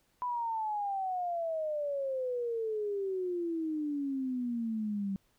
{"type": "exponential sweep", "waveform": "sine", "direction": "down", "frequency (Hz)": [999, 192.6], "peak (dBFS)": -31, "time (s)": [0.22, 5.16], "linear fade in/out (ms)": 0, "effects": ["pink hiss -72 dBFS RMS until 5.38 s"]}